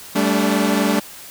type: chord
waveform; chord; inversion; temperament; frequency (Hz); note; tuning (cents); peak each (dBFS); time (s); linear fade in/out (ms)
sawtooth; G suspended second; none; equal with one note detuned; 196 / 220 / 288.3; G3 / A3 / D4; 0 / 0 / -32; -16; 0.15-1; 10
effects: white hiss -38 dBFS RMS until 1.3 s